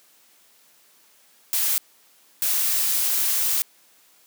blue noise bursts at uneven times, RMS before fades -22 dBFS, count 2, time 1.53-1.78 / 2.42-3.62 s, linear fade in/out 0 ms, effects white hiss -57 dBFS RMS until 4.26 s + high-pass 200 Hz 12 dB/octave

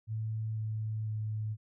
sine tone with pitch steps, 110 / 108.99 / 107.99 Hz, A2 / A2 / A2, 0 / -16 / -32 cents, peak -32 dBFS, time 0.07-1.57 s, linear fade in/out 50 ms, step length 500 ms, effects none

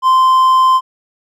triangle tone, 1039 Hz, C6, 12 cents flat, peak -5 dBFS, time 0.02-0.81 s, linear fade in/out 50 ms, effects none

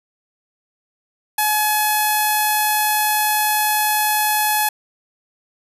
sawtooth tone with low-pass filter, 850 Hz, G#5, 40 cents sharp, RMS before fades -18 dBFS, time 1.38-4.69 s, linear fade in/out 5 ms, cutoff 12000 Hz, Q 7, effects none

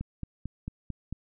click train, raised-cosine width 5 ms, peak -22 dBFS, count 6, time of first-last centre 0.01-1.126 s, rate 4.48 Hz, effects none

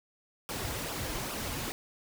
pink noise with flanger, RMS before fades -36 dBFS, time 0.49-1.72 s, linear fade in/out 0 ms, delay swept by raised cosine 0.46 to 5.36 ms, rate 2.4 Hz, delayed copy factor -0.65, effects none

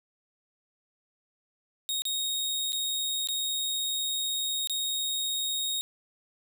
sawtooth tone with dropouts, 3742 Hz, A#7, 6 cents sharp, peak -25 dBFS, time 1.89-5.81 s, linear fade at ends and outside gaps 0 ms, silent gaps 2.02-2.053 / 2.722-2.73 / 3.273-3.287 / 4.673-4.697 s, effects none

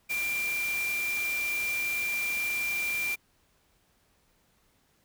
sine tone in noise, 2374 Hz, D7, 18 cents sharp, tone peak -28 dBFS, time 0.09-3.16 s, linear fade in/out 20 ms, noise white, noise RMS -38 dBFS, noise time 0.09-3.16 s, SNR +7 dB, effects pink hiss -68 dBFS RMS until 5.04 s

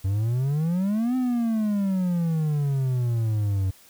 triangle exponential two-way sweep, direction up then down, 93 to 258.8 to 93 Hz, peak -19 dBFS, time 0.04-3.71 s, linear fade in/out 10 ms, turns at 1.16 s, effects white hiss -53 dBFS RMS until 3.89 s

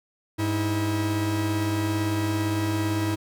45% pulse tone pair together, 101.52 / 322.3 Hz, G#2 / E4, -39 / -39 cents, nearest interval octave + minor sixth, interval 2000 cents, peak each -26 dBFS, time 0.38-3.16 s, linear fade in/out 20 ms, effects none

